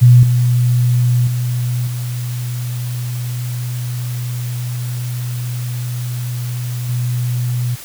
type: tone with level steps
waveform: sine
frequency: 122.4 Hz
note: B2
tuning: 15 cents flat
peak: -3 / -10 / -15 / -19 / -15 dBFS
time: 0.01-7.76 s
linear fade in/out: 20 ms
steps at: 0.23 / 1.27 / 1.87 / 6.89 s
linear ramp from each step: 2 ms
effects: white hiss -34 dBFS RMS until 7.84 s